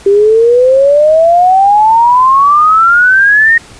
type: exponential sweep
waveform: sine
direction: up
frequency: 392 to 1870 Hz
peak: -3 dBFS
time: 0.06-3.58 s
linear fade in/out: 5 ms
effects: pink hiss -35 dBFS RMS until 3.79 s + resampled to 22050 Hz